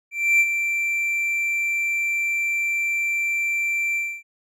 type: tone with ADSR envelope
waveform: triangle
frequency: 2349 Hz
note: D7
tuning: in tune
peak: -11 dBFS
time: 0.11-4.23 s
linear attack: 290 ms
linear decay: 48 ms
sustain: -8 dB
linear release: 270 ms
effects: none